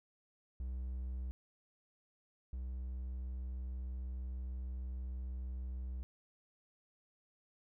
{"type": "tone pair in turn", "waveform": "triangle", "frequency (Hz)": [63.2, 63.2], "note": ["B1", "B1"], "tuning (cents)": [41, 41], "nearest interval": "unison", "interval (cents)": 0, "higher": "neither", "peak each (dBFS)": [-36, -37], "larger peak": "first", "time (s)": [[0.6, 1.31], [2.53, 6.03]], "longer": "second", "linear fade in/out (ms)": 0, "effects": []}